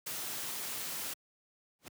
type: noise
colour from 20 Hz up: white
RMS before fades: -39 dBFS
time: 0.06-1.14 s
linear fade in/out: 10 ms
type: noise with exponential growth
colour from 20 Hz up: pink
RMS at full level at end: -43 dBFS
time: 1.79-1.88 s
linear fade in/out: 0 ms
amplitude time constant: 18 ms
effects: high-pass 100 Hz 12 dB/octave